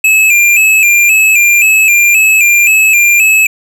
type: tone with vibrato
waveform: square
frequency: 2489 Hz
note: D#7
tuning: in tune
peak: -5 dBFS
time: 0.04-3.47 s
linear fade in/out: 5 ms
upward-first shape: square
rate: 1.9 Hz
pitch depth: 70 cents each way
effects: none